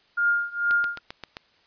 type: tone with tremolo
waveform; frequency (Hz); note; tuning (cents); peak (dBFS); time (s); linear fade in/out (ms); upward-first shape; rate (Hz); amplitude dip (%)
sine; 1411; F6; +17; -17; 0.17-0.99; 10; triangle; 2.2; 95
type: click train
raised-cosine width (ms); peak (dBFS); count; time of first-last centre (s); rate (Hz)
0.2; -17; 6; 0.71-1.369; 7.59
effects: white hiss -61 dBFS RMS until 1.66 s + resampled to 11025 Hz